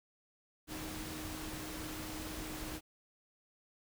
sine tone in noise, 311.1 Hz, D#4, in tune, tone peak -46 dBFS, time 0.67-2.81 s, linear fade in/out 50 ms, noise pink, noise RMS -44 dBFS, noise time 0.67-2.81 s, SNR -5 dB, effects none

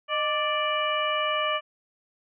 harmonic tone with a mistuned harmonic, 587.3 Hz, D5, in tune, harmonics 1 / 2 / 3 / 4 / 5, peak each -29 / -27 / -34 / -32 / -31 dBFS, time 0.08-1.61 s, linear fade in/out 50 ms, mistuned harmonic 1, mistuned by +78 cents, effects none

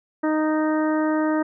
harmonic tone, 310 Hz, D#4, 6 cents flat, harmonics 1 / 2 / 3 / 4 / 5 / 6, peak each -20 / -26 / -30 / -32 / -34 / -36 dBFS, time 0.23-1.43 s, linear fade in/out 10 ms, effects none

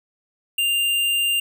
sine tone with hard clipping, 2794 Hz, F7, in tune, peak -19 dBFS, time 0.58-1.4 s, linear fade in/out 5 ms, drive 17 dB, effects none

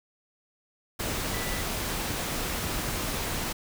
sine tone in noise, 1975.5 Hz, B6, in tune, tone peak -39 dBFS, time 1.33-1.62 s, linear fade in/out 10 ms, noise pink, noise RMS -31 dBFS, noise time 0.99-3.53 s, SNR -11 dB, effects none

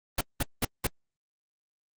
pink noise bursts, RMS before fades -26 dBFS, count 4, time 0.18-0.87 s, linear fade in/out 5 ms, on 30 ms, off 190 ms, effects Opus 32 kbps

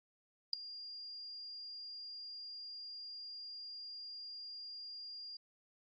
sine tone with ADSR envelope, 4810 Hz, D8, 41 cents sharp, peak -24 dBFS, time 0.53-5.37 s, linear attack 4 ms, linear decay 3 ms, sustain -21 dB, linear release 5 ms, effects MP3 32 kbps

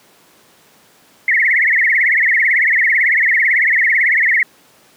sine tone with vibrato, 1981 Hz, B6, 5 cents sharp, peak -10 dBFS, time 1.28-4.43 s, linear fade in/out 2 ms, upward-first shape triangle, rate 18 Hz, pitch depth 220 cents each way, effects pink hiss -49 dBFS RMS until 4.96 s + high-pass 200 Hz 12 dB/octave

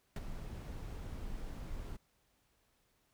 brown noise with ADSR envelope, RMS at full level -33 dBFS, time 0.16-1.97 s, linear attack 3 ms, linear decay 28 ms, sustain -10 dB, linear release 12 ms, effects pink hiss -75 dBFS RMS until 3.13 s

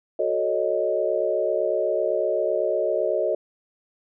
sine chord, D# half-diminished seventh, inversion first, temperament equal, 370 / 440 / 554.4 / 622.3 Hz, F#4 / A4 / C#5 / D#5, 0 / 0 / 0 / 0 cents, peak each -28 / -27 / -26 / -24 dBFS, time 0.19-3.35 s, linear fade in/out 5 ms, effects none

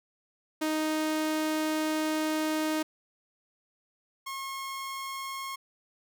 sawtooth tone pair in turn, 311.1 / 1082.1 Hz, D#4 / C#6, 0 / -42 cents, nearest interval octave + minor seventh, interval 2158 cents, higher second, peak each -23 / -31 dBFS, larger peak first, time 0.61-2.83 / 4.26-5.56 s, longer first, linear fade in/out 10 ms, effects none

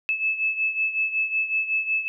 sine beating tone pair, 2608 / 2613.4 Hz, E7 / E7, -19 / -16 cents, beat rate 5.4 Hz, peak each -23 / -28 dBFS, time 0.09-2.08 s, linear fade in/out 0 ms, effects none

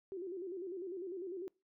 sine tone with vibrato, 365.9 Hz, F#4, 19 cents flat, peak -40 dBFS, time 0.12-1.48 s, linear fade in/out 0 ms, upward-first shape square, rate 10 Hz, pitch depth 96 cents each way, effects noise-tail reverb RT60 0.3 s tail -25 dB re dry

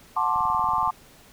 sine chord, D dominant seventh, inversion first, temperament just, 734.2 / 881 / 1057.2 / 1174.7 Hz, F#5 / A5 / C6 / D6, -14 / +2 / +18 / 0 cents, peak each -30 / -25 / -25 / -26 dBFS, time 0.16-0.91 s, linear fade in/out 10 ms
click train, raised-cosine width 5 ms, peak -30 dBFS, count 12, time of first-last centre 0.36-0.876 s, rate 21.3 Hz
effects pink hiss -52 dBFS RMS until 1.32 s

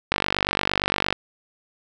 click train, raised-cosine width 0.3 ms, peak -3 dBFS, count 50, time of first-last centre 0.12-1.126 s, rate 48.7 Hz, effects none

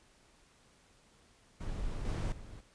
brown noise with level steps, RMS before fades -38 / -33 / -47 dBFS, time 1.6-2.61 s, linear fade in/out 10 ms, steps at 2.05 / 2.32 s, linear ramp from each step 2 ms, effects pink hiss -65 dBFS RMS until 2.74 s + resampled to 22050 Hz

